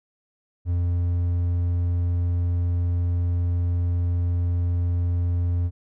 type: tone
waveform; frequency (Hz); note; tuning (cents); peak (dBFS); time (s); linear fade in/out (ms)
triangle; 87.31; F2; 0; -18; 0.65-5.71; 50
effects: none